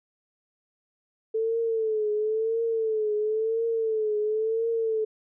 sine tone with vibrato, 440 Hz, A4, in tune, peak -23 dBFS, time 1.34-5.05 s, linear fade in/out 10 ms, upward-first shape triangle, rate 0.97 Hz, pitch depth 84 cents each way, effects none

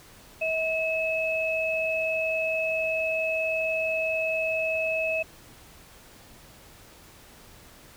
sine tone pair together, 641.5 / 2583 Hz, E5 / E7, -47 / -36 cents, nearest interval 2 octaves, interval 2411 cents, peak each -27 / -27 dBFS, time 0.41-5.23 s, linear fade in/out 10 ms, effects pink hiss -51 dBFS RMS until 7.96 s

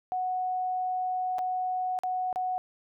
sine tone with dropouts, 738 Hz, F#5, 5 cents flat, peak -27 dBFS, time 0.12-2.58 s, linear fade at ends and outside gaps 0 ms, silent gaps 1.384-1.39 / 1.989-2.035 / 2.328-2.359 s, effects none

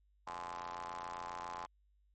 sawtooth ring-modulated tone, 87.31 Hz, F2, in tune, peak -35 dBFS, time 0.27-1.66 s, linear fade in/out 0 ms, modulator 944 Hz, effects added 50 Hz sine -68 dBFS peak until 2.14 s + MP3 32 kbps

